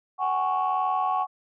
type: chord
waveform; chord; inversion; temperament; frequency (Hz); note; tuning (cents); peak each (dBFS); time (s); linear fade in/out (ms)
sine; F# suspended second; none; equal with one note detuned; 749 / 830.6 / 1108.7; F#5 / G#5 / C#6; +21 / 0 / 0; -25 / -28 / -25; 0.18-1.27; 50
effects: tanh soft clip ceiling -16 dBFS